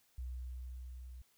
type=tone with level ramp; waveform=sine; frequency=62.6 Hz; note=B1; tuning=24 cents sharp; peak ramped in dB=-38 to -47 dBFS; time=0.18-1.22 s; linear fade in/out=5 ms; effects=tanh soft clip ceiling -34 dBFS + white hiss -72 dBFS RMS until 1.37 s